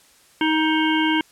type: harmonic tone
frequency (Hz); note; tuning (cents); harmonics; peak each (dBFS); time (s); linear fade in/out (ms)
314; D#4; +16; 1 / 3 / 5 / 7 / 9 / 10; -19 / -24 / -26 / -27 / -29 / -29; 0.41-1.21; 2
effects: white hiss -54 dBFS RMS until 1.31 s + low-pass 11000 Hz 12 dB/octave